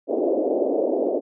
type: band-pass noise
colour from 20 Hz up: white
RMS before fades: -22 dBFS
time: 0.07-1.21 s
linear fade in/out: 50 ms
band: 270 to 620 Hz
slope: 48 dB/octave
effects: none